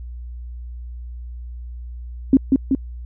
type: tone with echo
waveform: sine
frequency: 267.4 Hz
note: C4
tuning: 38 cents sharp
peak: -7 dBFS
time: 2.33-2.37 s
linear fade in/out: 2 ms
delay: 190 ms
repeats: 2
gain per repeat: -3 dB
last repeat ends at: 2.75 s
effects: added 60 Hz sine -30 dBFS peak until 3.05 s